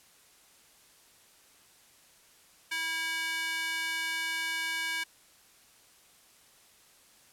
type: tone with high-pass filter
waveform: square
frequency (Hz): 325.1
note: E4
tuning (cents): -24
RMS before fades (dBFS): -33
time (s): 2.71-5.04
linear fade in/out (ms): 10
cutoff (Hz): 1900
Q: 2.2
effects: white hiss -60 dBFS RMS until 7.32 s + low-pass 12000 Hz 12 dB/octave